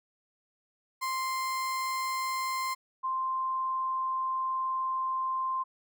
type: tone pair in turn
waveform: 35% pulse / sine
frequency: 1046.5 / 1046.5 Hz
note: C6 / C6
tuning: 0 / 0 cents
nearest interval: unison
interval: 0 cents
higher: neither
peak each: -28 dBFS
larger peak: neither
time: 1.01-2.75 / 3.03-5.64 s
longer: second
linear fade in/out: 20 ms
effects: none